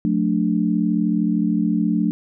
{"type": "chord", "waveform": "sine", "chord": "D major", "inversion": "first", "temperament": "equal with one note detuned", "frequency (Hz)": [180.77, 220, 293.7], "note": ["F#3", "A3", "D4"], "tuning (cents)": [-40, 0, 0], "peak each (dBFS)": [-21, -20, -22], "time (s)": [0.05, 2.11], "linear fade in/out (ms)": 0, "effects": []}